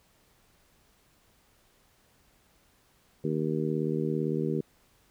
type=harmonic tone; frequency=77.78 Hz; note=D#2; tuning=in tune; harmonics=2 / 3 / 4 / 5 / 6; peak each=-31 / -33 / -34 / -32 / -36 dBFS; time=3.24-4.61 s; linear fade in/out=5 ms; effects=pink hiss -65 dBFS RMS until 5.1 s